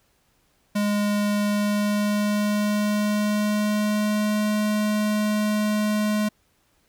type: tone with pitch glide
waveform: square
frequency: 206.4 to 211.2 Hz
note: G#3 to G#3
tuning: -10 to +29 cents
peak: -21 dBFS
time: 0.75-6.29 s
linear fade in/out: 10 ms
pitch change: +39 cents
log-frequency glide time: 1.46-4.5 s
effects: pink hiss -65 dBFS RMS until 6.88 s